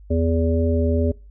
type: harmonic tone with a mistuned harmonic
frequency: 82.41 Hz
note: E2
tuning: in tune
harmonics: 1 / 3 / 5 / 7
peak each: -19 / -23 / -25 / -26 dBFS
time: 0.1-1.12 s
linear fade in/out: 10 ms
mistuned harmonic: 1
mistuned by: -18 cents
effects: noise-tail reverb RT60 0.3 s tail -22 dB re dry + added 50 Hz sine -41 dBFS peak until 1.3 s